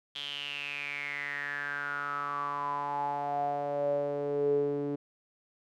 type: tone with band-pass filter sweep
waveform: sawtooth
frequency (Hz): 143.7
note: D3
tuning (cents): -37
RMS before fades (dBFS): -33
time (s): 0.15-4.96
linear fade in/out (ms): 10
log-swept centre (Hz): 3300 to 350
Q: 9.5
effects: none